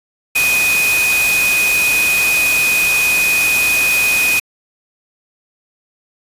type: tone in noise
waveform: sine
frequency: 2492 Hz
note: D#7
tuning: 2 cents sharp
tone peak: -12 dBFS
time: 0.35-4.4 s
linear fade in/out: 10 ms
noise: white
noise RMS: -19 dBFS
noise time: 0.35-4.4 s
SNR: +4 dB
effects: resampled to 32000 Hz